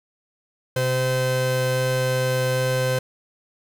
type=tone pair together; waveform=45% pulse; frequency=128.75 / 515 Hz; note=C3 / C5; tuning=-28 / -28 cents; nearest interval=2 octaves; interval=2400 cents; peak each=-23 dBFS; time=0.76-2.99 s; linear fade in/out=5 ms; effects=none